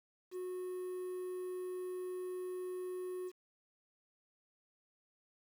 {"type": "tone with quantisation", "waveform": "triangle", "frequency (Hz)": 365.7, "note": "F#4", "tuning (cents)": -20, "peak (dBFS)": -37, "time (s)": [0.31, 3.32], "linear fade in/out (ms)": 50, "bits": 10, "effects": []}